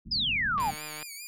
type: low-pass noise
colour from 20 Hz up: white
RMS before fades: -41 dBFS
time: 0.05-0.76 s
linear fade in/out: 20 ms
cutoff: 250 Hz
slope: 48 dB/octave
type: exponential sweep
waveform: sine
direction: down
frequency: 5180 to 752 Hz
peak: -25 dBFS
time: 0.11-0.71 s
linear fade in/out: 10 ms
type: click train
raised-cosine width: 0.3 ms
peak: -25 dBFS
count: 69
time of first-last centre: 0.58-1.027 s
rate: 152 Hz
type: tone with vibrato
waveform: 10% pulse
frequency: 2329 Hz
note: D7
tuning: 15 cents flat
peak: -31 dBFS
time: 0.6-1.27 s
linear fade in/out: 0 ms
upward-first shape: sine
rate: 5.1 Hz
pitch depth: 85 cents each way
effects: none